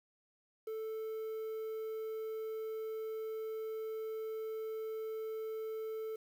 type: tone with quantisation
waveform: triangle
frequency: 440 Hz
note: A4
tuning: in tune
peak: -36 dBFS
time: 0.67-6.16 s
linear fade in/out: 5 ms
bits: 10
effects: none